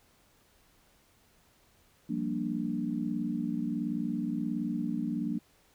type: chord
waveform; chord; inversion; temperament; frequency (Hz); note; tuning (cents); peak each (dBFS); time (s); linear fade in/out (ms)
sine; G minor seventh; third; equal; 174.61 / 196 / 233.1 / 293.7; F3 / G3 / Bb3 / D4; 0 / 0 / 0 / 0; -37 / -37 / -33 / -35; 2.09-5.39; 10
effects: pink hiss -65 dBFS RMS until 5.74 s